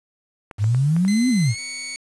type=clicks; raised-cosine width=0.5 ms; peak=-20 dBFS; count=5; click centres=0.512 / 0.642 / 0.747 / 0.965 / 1.05 s
type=exponential two-way sweep; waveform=sine; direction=up then down; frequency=98 to 262.5 to 101.5 Hz; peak=-15 dBFS; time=0.58-1.55 s; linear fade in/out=50 ms; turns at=1.29 s
type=tone with pitch glide; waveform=15% pulse; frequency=2046 to 2231 Hz; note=C7 to C#7; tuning=-39 to +11 cents; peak=-22 dBFS; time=1.08-1.96 s; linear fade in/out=0 ms; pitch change=+150 cents; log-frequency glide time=1.44-1.59 s
effects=resampled to 22050 Hz + 7-bit